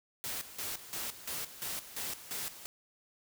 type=noise with tremolo; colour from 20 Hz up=white; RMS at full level=-38 dBFS; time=0.24-2.66 s; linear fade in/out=0 ms; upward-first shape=square; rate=2.9 Hz; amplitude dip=75%; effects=none